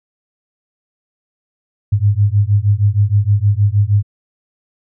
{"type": "beating tone pair", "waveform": "sine", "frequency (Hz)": [99.5, 105.9], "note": ["G2", "G#2"], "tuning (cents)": [26, 34], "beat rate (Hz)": 6.4, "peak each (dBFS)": -13, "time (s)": [1.92, 4.03], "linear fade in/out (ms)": 10, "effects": []}